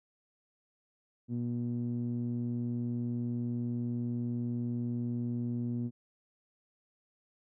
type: tone with low-pass filter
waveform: sawtooth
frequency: 120 Hz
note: B2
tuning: 49 cents flat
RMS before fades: -34 dBFS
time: 1.28-5.91 s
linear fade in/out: 50 ms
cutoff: 250 Hz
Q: 2.9
effects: none